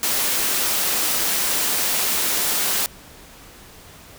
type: high-pass noise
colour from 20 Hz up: white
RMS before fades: -21 dBFS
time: 0.03-2.86 s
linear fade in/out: 0 ms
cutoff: 180 Hz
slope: 24 dB/octave
effects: pink hiss -44 dBFS RMS until 4.18 s